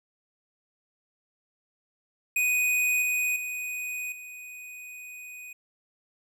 square tone with level steps, 2489 Hz, D#7, in tune, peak -23 / -25 / -32 / -41 dBFS, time 2.36-5.53 s, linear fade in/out 5 ms, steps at 3.02 / 3.36 / 4.12 s, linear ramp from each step 2 ms, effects none

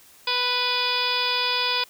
harmonic tone, 493.9 Hz, B4, in tune, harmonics 1 / 2 / 3 / 4 / 5 / 6 / 7 / 8 / 9 / 10, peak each -34 / -28 / -33 / -37 / -28 / -34 / -27 / -33 / -33 / -29 dBFS, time 0.27-1.84 s, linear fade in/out 5 ms, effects white hiss -52 dBFS RMS until 1.89 s

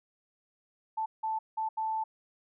sine tone bursts at uneven times, 880 Hz, A5, in tune, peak -29 dBFS, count 4, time 0.97-1.06 / 1.23-1.39 / 1.57-1.69 / 1.77-2.04 s, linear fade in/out 10 ms, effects none

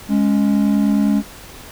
triangle tone pair together, 207.8 / 277.5 Hz, G#3 / C#4, +1 / +2 cents, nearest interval perfect fourth, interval 501 cents, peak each -12 / -16 dBFS, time 0.08-1.23 s, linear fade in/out 50 ms, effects pink hiss -38 dBFS RMS until 1.71 s

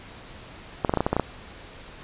clicks, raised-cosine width 1 ms, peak -7 dBFS, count 9, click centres 0.848 / 0.895 / 0.938 / 0.973 / 1.006 / 1.065 / 1.13 / 1.166 / 1.197 s, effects pink hiss -44 dBFS RMS until 2.03 s + resampled to 8000 Hz

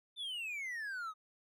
triangle exponential sweep, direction down, 3600 to 1235 Hz, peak -37 dBFS, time 0.16-1.14 s, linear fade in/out 50 ms, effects none

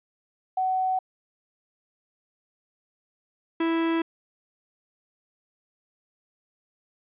sine / 45% pulse tone pair in turn, 750 / 329.5 Hz, F#5 / E4, +23 / -1 cents, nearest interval octave + major second, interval 1424 cents, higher first, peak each -22 dBFS, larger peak neither, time 0.57-0.99 / 3.6-4.02 s, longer neither, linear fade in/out 5 ms, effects resampled to 8000 Hz + 10-bit

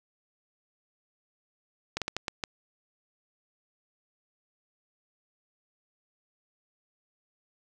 slowing click train, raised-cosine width 0.2 ms, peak -13 dBFS, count 6, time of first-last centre 1.97-2.438 s, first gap 47 ms, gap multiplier 1.35, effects none

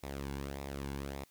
sawtooth tone with flanger, 69.3 Hz, C#2, in tune, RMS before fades -41 dBFS, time 0.03-1.24 s, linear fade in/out 5 ms, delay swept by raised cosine 0.65 to 1.62 ms, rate 1.7 Hz, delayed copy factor -0.6, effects white hiss -67 dBFS RMS until 1.3 s

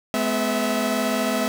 sawtooth tone cluster, 213 / 251.9 / 653 Hz, G#3 / B3 / E5, +44 / +34 / -17 cents, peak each -22 / -21 / -21 dBFS, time 0.14-1.48 s, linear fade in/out 0 ms, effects none

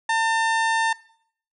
harmonic tone, 900 Hz, A5, 39 cents sharp, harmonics 1 / 2 / 3 / 4 / 5 / 6 / 7 / 8 / 9 / 10, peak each -21 / -23 / -35 / -33 / -39 / -43 / -40 / -45 / -48 / -37 dBFS, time 0.09-0.93 s, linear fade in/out 5 ms, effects noise-tail reverb RT60 0.6 s tail -20 dB re dry

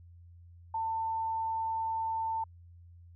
sine tone, 895 Hz, A5, 29 cents sharp, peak -30 dBFS, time 0.74-2.44 s, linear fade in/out 5 ms, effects added 86 Hz sine -51 dBFS peak until 3.15 s

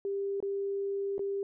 sine tone with dropouts, 396.7 Hz, G4, 21 cents sharp, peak -30 dBFS, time 0.05-1.43 s, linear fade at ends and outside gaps 1 ms, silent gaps 0.403-0.426 / 1.181-1.193 s, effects none

